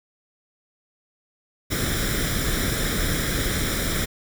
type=noise with comb filter; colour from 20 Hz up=pink; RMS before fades=-24 dBFS; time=1.7-4.06 s; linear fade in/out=20 ms; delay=0.55 ms; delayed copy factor=+0.7; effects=none